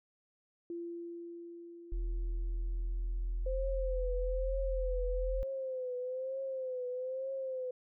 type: tone with exponential decay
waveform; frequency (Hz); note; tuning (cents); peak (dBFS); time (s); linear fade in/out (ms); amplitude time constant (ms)
sine; 341.6; F4; -38; -37; 0.7-4.84; 2; 900
type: tone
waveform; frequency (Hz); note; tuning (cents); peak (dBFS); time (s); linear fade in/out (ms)
sine; 42; E1; +33; -32; 1.92-5.43; 0
type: tone with vibrato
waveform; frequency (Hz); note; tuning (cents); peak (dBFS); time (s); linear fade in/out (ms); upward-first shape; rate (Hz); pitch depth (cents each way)
sine; 517; C5; -21; -35; 3.46-7.71; 5; triangle; 1.1; 75
effects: none